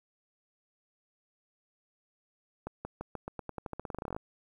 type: accelerating click train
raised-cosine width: 1 ms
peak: -23 dBFS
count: 22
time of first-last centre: 2.67-4.165 s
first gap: 180 ms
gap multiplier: 0.89
effects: 10-bit